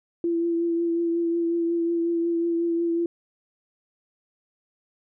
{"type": "tone with vibrato", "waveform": "sine", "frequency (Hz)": 337.7, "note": "E4", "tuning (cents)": 42, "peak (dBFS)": -21, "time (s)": [0.24, 3.06], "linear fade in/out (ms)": 2, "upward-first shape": "triangle", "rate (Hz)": 5.5, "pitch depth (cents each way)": 23, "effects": []}